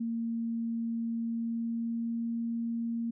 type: tone with pitch glide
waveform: sine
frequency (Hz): 230 to 231.7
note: A#3 to A#3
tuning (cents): -23 to -10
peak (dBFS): -30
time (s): 0-3.11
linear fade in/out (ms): 10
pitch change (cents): +13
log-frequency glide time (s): 1.2-2.29
effects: none